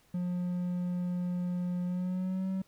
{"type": "tone with pitch glide", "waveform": "triangle", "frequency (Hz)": [178.2, 189.89], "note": ["F3", "F#3"], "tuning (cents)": [35, 45], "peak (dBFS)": -28, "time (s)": [0.14, 2.62], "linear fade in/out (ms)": 5, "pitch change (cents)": 110, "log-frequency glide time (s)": [1.85, 2.49], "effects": ["pink hiss -66 dBFS RMS until 2.67 s"]}